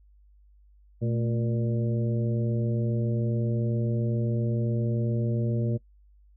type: harmonic tone with a mistuned harmonic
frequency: 117.7 Hz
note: A#2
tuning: 17 cents sharp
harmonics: 1 / 2 / 3 / 4 / 5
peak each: -25 / -31 / -35 / -37 / -39 dBFS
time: 1.01-5.78 s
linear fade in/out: 20 ms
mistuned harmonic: 2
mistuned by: -78 cents
effects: noise-tail reverb RT60 0.1 s tail -22 dB re dry + added 50 Hz sine -54 dBFS peak until 6.36 s